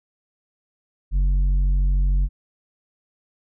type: tone with tanh clipping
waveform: sine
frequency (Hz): 46.69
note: F#1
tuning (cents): +16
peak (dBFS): -17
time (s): 1.11-2.29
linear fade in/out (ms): 50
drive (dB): 6
effects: none